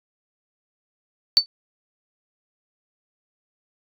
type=tone with exponential decay; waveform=sine; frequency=4517 Hz; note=C#8; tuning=32 cents sharp; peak=-6 dBFS; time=1.37-1.46 s; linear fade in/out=0 ms; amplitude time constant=18 ms; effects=tanh soft clip ceiling -2 dBFS